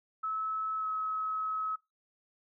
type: tone with pitch glide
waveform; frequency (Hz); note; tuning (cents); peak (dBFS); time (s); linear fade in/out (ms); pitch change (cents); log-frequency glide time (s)
sine; 1298 to 1283.8; E6 to E6; -27 to -46; -31; 0.23-1.76; 10; -19; 0.78-0.86
effects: noise-tail reverb RT60 0.2 s tail -22 dB re dry